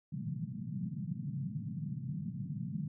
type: band-pass noise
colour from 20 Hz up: pink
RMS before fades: -39 dBFS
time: 0.12-2.88 s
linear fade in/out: 5 ms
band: 120 to 210 Hz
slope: 48 dB/octave
effects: none